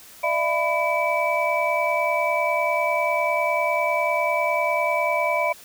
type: tone cluster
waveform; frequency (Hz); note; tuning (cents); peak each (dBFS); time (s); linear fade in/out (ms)
sine; 602 / 672 / 997 / 2302; D5 / E5 / B5 / D7; +43 / +33 / +16 / -35; -25; 0.23-5.53; 10
effects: white hiss -46 dBFS RMS until 5.64 s